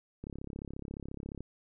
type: click train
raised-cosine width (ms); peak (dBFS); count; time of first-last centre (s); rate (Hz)
3; -28; 41; 0.24-1.406; 34.3
effects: none